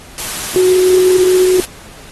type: tone in noise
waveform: sine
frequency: 368.7 Hz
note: F#4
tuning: 6 cents flat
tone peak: -7 dBFS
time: 0.56-1.6 s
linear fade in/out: 0 ms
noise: white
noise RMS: -22 dBFS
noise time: 0.18-1.65 s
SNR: +12 dB
effects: pink hiss -37 dBFS RMS until 2.11 s + AAC 32 kbps